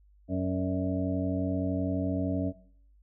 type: harmonic tone with a mistuned harmonic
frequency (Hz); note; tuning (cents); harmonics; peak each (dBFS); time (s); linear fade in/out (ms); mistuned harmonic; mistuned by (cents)
92.5; F#2; 0; 1 / 2 / 3 / 5 / 6 / 7; -33 / -33 / -30 / -42 / -40 / -37; 0.28-2.53; 50; 6; +66
effects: noise-tail reverb RT60 0.6 s tail -19 dB re dry + added 50 Hz sine -57 dBFS peak until 3.02 s